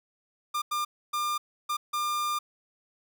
45% pulse tone bursts at uneven times, 1200 Hz, D6, 37 cents sharp, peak -27 dBFS, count 5, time 0.54-0.62 / 0.71-0.85 / 1.13-1.38 / 1.69-1.77 / 1.93-2.39 s, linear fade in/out 10 ms, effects none

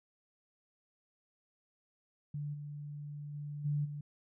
sine tone with level steps, 146.5 Hz, D3, 4 cents flat, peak -36 / -41 / -39 / -30 / -39 dBFS, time 2.34-4.01 s, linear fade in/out 5 ms, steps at 2.53 / 3.33 / 3.64 / 3.84 s, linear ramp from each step 20 ms, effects none

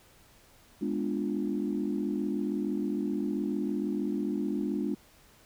sine chord, G# diminished seventh, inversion none, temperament equal, 207.7 / 246.9 / 293.7 / 349.2 Hz, G#3 / B3 / D4 / F4, 0 / 0 / 0 / 0 cents, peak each -32 / -35 / -32 / -35 dBFS, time 0.81-4.95 s, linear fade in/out 10 ms, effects tanh soft clip ceiling -19 dBFS + pink hiss -59 dBFS RMS until 5.45 s

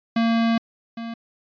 square tone pair in turn, 229.1 / 230.2 Hz, A#3 / A#3, -30 / -22 cents, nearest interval unison, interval 8 cents, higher second, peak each -18 / -30 dBFS, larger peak first, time 0.16-0.58 / 0.97-1.14 s, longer first, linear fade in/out 5 ms, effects resampled to 11025 Hz

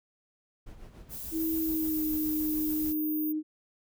brown noise with tremolo, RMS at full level -45 dBFS, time 0.66-2.93 s, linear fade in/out 10 ms, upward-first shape sine, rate 6.9 Hz, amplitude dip 55%
violet noise, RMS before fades -40 dBFS, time 1.09-2.95 s, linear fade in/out 50 ms
sine tone with pitch glide, 322.7 to 308.5 Hz, E4 to D#4, -37 to -15 cents, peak -28 dBFS, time 1.31-3.43 s, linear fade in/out 50 ms, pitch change -78 cents, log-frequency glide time 1.56-2.12 s
sine tone, 14917 Hz, A#9, in tune, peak -33 dBFS, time 1.38-3.33 s, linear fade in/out 20 ms
effects none

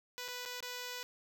5% pulse tone with dropouts, 493.9 Hz, B4, in tune, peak -29 dBFS, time 0.18-1.03 s, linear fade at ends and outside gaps 0 ms, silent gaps 0.281-0.285 / 0.452-0.459 / 0.605-0.626 s, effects none

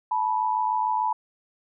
sine tone pair together, 871.3 / 978 Hz, A5 / B5, -17 / -17 cents, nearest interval major second, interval 200 cents, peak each -25 / -24 dBFS, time 0.11-1.13 s, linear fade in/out 5 ms, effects none

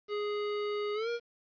square tone with pitch glide, 415.3 to 471.6 Hz, G#4 to A#4, 0 to +20 cents, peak -32 dBFS, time 0.08-1.2 s, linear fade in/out 50 ms, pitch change +220 cents, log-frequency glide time 0.94-1.09 s, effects resampled to 11025 Hz + 10-bit

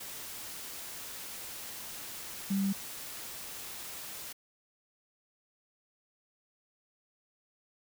sine tone in noise, 196.1 Hz, G3, 1 cent sharp, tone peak -27 dBFS, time 2.5-2.73 s, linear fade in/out 10 ms, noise white, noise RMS -43 dBFS, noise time 0-4.33 s, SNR +13 dB, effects none

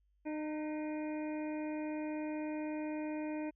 harmonic tone with a mistuned harmonic, 305.3 Hz, D#4, 33 cents flat, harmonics 1 / 2 / 3 / 5 / 6 / 7 / 8, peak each -37 / -44 / -49 / -57 / -58 / -59 / -53 dBFS, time 0.25-3.51 s, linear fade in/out 20 ms, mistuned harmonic 6, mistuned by +56 cents, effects added 50 Hz sine -70 dBFS peak until 3.55 s

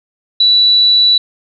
sine tone, 3947 Hz, B7, 2 cents flat, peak -6 dBFS, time 0.4-1.18 s, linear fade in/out 5 ms, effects none

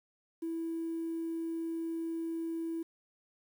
triangle tone, 329.6 Hz, E4, in tune, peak -30 dBFS, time 0.42-2.83 s, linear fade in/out 10 ms, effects tanh soft clip ceiling -31 dBFS + 10-bit

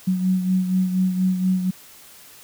sine beating tone pair, 185 / 189.2 Hz, F#3 / F#3, 0 / +39 cents, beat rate 4.2 Hz, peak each -18 / -26 dBFS, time 0.07-1.71 s, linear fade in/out 10 ms, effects white hiss -46 dBFS RMS until 2.43 s

